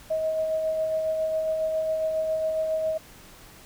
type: tone with tremolo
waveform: sine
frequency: 634 Hz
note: D#5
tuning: 32 cents sharp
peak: -22 dBFS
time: 0.1-2.98 s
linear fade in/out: 10 ms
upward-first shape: sine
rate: 7.3 Hz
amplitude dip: 30%
effects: pink hiss -49 dBFS RMS until 3.65 s